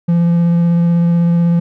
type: tone with vibrato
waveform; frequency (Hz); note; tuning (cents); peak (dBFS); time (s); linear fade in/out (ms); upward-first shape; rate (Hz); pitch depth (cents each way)
triangle; 170.7; F3; -39; -7; 0.08-1.6; 10; sine; 16; 10
effects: none